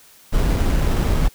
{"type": "noise with sample-and-hold", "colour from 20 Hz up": "brown", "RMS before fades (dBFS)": -17, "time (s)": [0.32, 1.29], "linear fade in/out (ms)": 20, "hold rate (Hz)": 4410, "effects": ["white hiss -49 dBFS RMS until 1.34 s"]}